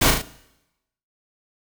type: noise with echo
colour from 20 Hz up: pink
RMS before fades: -17 dBFS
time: 0.01-0.11 s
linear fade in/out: 10 ms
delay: 37 ms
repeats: 3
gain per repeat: -4 dB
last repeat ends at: 0.221 s
effects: noise-tail reverb RT60 0.9 s tail -19 dB re dry